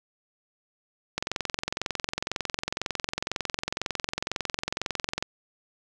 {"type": "click train", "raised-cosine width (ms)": 0.2, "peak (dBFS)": -10, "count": 90, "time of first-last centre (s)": [1.18, 5.225], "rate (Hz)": 22, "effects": []}